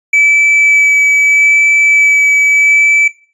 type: tone with vibrato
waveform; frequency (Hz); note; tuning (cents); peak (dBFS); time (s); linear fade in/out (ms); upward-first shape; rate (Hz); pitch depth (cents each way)
triangle; 2300; D7; -37; -4; 0.13-3.08; 5; sine; 0.79; 9
effects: noise-tail reverb RT60 0.4 s tail -18 dB re dry + resampled to 24000 Hz